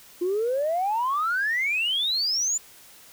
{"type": "exponential sweep", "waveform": "sine", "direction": "up", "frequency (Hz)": [343.2, 7200], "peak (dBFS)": -21, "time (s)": [0.21, 2.58], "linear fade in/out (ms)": 10, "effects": ["tanh soft clip ceiling -18 dBFS", "white hiss -50 dBFS RMS until 3.12 s"]}